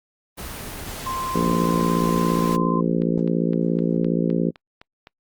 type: noise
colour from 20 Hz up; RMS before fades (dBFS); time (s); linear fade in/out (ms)
pink; -33; 0.37-2.57; 20
type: tone with pitch glide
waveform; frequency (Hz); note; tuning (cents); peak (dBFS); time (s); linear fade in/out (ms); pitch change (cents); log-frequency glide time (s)
sine; 1046.5 to 1035.7; C6 to C6; 0 to -18; -25; 1.06-2.81; 10; -18; 1.17-1.65
type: harmonic tone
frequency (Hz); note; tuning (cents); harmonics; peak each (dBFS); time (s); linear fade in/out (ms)
57.2; A#1; -32; 3 / 4 / 5 / 6 / 7 / 8 / 9; -22 / -24 / -26 / -28 / -29 / -30 / -31; 1.34-4.51; 20
type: click train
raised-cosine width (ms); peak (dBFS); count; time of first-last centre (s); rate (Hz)
0.3; -26; 9; 3.02-5.071; 3.9
effects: noise-tail reverb RT60 0.1 s tail -26 dB re dry + Opus 24 kbps